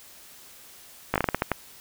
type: slowing click train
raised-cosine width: 0.5 ms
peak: -7 dBFS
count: 9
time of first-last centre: 1.14-1.517 s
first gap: 17 ms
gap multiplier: 1.28
effects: white hiss -49 dBFS RMS until 1.8 s